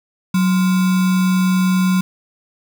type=tone with sample-and-hold; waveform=sine; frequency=185 Hz; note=F#3; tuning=in tune; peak=-12 dBFS; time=0.34-2.01 s; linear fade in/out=5 ms; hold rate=1225 Hz; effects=none